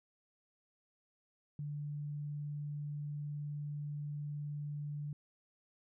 sine tone, 146.83 Hz, D3, in tune, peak -38 dBFS, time 1.59-5.13 s, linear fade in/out 2 ms, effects none

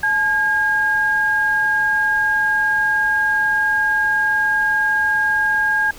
sine tone pair together, 860.1 / 1625 Hz, A5 / G#6, -40 / -38 cents, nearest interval major seventh, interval 1102 cents, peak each -23 / -15 dBFS, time 0.03-5.91 s, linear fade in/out 5 ms, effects pink hiss -40 dBFS RMS until 5.98 s

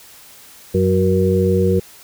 harmonic tone with a mistuned harmonic, 92.9 Hz, F#2, 7 cents sharp, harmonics 1 / 2 / 4 / 5, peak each -18 / -18 / -18 / -18 dBFS, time 0.74-1.8 s, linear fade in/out 10 ms, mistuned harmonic 5, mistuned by +32 cents, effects white hiss -43 dBFS RMS until 2.03 s

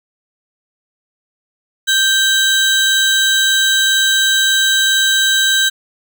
35% pulse tone pair together, 1568 / 3879 Hz, G6 / B7, 0 / -32 cents, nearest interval octave + major third, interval 1568 cents, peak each -12 dBFS, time 1.87-5.7 s, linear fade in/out 20 ms, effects none

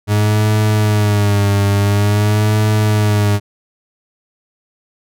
40% pulse tone with vibrato, 103.83 Hz, G#2, in tune, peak -10 dBFS, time 0.07-3.4 s, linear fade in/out 50 ms, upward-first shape sine, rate 0.48 Hz, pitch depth 55 cents each way, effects none

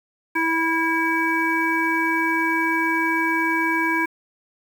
harmonic tone, 326.7 Hz, E4, 15 cents flat, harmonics 1 / 3 / 5 / 7, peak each -24 / -24 / -24 / -24 dBFS, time 0.35-4.06 s, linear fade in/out 10 ms, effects 7-bit

